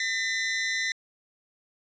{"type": "tone pair together", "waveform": "sawtooth", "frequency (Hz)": [1809.8, 2008], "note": ["A6", "B6"], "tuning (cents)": [48, 28], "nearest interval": "major second", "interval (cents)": 180, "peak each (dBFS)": [-27, -24], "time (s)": [0, 0.92], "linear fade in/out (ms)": 2, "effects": ["resampled to 16000 Hz"]}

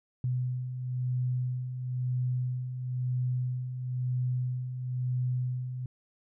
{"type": "beating tone pair", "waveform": "sine", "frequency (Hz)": [125, 126], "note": ["B2", "B2"], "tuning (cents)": [21, 35], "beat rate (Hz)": 1, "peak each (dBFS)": [-37, -29], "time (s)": [0.24, 5.86], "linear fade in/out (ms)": 2, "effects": []}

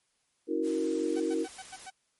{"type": "chord", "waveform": "sine", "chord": "F# dominant seventh", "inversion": "second", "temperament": "equal with one note detuned", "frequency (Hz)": [277.2, 322.8, 370, 466.2], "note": ["C#4", "E4", "F#4", "A#4"], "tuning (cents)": [0, -36, 0, 0], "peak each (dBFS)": [-36, -30, -34, -32], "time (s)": [0.47, 1.47], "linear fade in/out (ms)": 50}
{"type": "noise", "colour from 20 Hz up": "white", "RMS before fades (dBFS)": -48, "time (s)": [0.62, 1.91], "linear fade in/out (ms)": 50}
{"type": "tone bursts", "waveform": "sawtooth", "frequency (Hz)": 759, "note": "F#5", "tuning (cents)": 44, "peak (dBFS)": -37, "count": 6, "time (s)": [1.16, 1.904], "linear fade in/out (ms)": 10, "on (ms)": 44, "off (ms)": 96}
{"effects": ["white hiss -74 dBFS RMS until 2.19 s", "MP3 48 kbps"]}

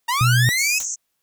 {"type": "linear sweep", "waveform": "sawtooth", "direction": "up", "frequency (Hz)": [910, 2609], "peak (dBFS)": -15, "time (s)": [0.08, 0.79], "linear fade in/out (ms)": 10}
{"type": "tone", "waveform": "sine", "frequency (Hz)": 122.4, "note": "B2", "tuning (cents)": -15, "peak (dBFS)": -14, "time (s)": [0.21, 0.49], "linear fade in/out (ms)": 0}
{"type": "band-pass noise", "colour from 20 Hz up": "pink", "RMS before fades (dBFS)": -27, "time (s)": [0.57, 0.96], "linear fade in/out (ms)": 20, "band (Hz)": [6000, 7400], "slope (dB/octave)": 96}
{"type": "noise with exponential decay", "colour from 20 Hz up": "white", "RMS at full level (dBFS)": -28, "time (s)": [0.8, 0.89], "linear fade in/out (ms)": 1, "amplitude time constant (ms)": 19}
{"effects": ["white hiss -73 dBFS RMS until 1.22 s"]}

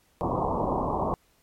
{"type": "low-pass noise", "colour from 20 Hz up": "white", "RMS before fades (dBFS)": -27, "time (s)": [0.21, 1.14], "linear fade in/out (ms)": 0, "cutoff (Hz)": 1100, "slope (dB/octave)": 96, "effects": ["pink hiss -65 dBFS RMS until 1.42 s", "MP3 64 kbps"]}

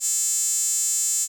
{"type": "tone with high-pass filter", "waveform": "sawtooth", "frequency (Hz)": 440, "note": "A4", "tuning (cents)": 0, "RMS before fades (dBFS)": -23, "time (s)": [0, 1.28], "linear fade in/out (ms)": 50, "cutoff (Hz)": 7300, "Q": 7.3, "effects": []}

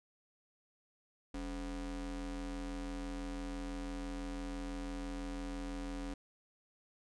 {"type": "ring-modulated tone", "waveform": "square", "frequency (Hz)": 119, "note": "A#2", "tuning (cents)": 36, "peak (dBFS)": -37, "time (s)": [1.34, 6.14], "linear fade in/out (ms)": 5, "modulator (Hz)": 162, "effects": ["resampled to 22050 Hz"]}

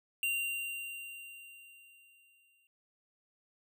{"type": "tone with exponential decay", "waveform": "square", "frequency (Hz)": 2772, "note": "F7", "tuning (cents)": -14, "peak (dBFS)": -30, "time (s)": [0.23, 2.67], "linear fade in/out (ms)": 1, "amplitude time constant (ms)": 530, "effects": []}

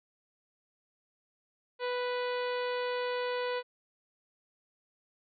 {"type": "harmonic tone", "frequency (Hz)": 493.9, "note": "B4", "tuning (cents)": 0, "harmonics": [1, 2, 3, 4, 5, 6, 7, 8, 9], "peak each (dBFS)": [-32, -38, -42, -44, -46, -48, -49, -50, -51], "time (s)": [1.79, 3.63], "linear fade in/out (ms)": 50, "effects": []}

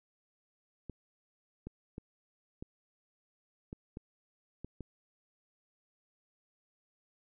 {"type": "clicks", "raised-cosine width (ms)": 3, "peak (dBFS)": -29, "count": 8, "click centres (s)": [0.897, 1.67, 1.981, 2.625, 3.729, 3.971, 4.646, 4.807], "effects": []}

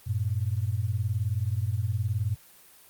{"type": "beating tone pair", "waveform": "sine", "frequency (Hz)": [95.5, 114.5], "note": ["G2", "A#2"], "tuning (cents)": [-45, -31], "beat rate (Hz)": 19, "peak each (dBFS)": -28, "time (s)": [0.06, 2.36], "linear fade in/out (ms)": 20, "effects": ["white hiss -54 dBFS RMS until 2.89 s", "Opus 32 kbps"]}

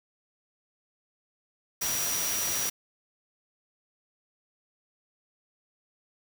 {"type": "tone in noise", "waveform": "sine", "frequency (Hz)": 5800, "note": "F#8", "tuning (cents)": -35, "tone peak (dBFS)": -31, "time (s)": [1.81, 2.7], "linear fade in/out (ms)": 10, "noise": "white", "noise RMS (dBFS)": -31, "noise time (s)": [1.81, 2.7], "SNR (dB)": -3, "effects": []}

